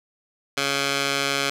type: tone with band-pass filter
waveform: 15% pulse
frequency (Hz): 139.5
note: C#3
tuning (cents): +11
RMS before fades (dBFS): -24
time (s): 0.57-1.5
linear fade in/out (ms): 5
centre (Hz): 3500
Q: 0.68
effects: none

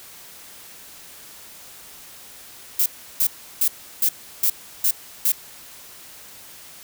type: noise bursts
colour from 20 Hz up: violet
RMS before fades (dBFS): -18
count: 7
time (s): 2.79-5.32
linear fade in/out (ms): 5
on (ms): 70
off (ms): 340
effects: white hiss -43 dBFS RMS until 6.83 s

